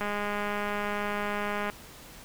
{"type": "click train", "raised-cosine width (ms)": 0.5, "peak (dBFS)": -17, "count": 349, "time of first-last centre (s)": [0.01, 1.699], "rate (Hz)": 206, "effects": ["pink hiss -48 dBFS RMS until 2.24 s"]}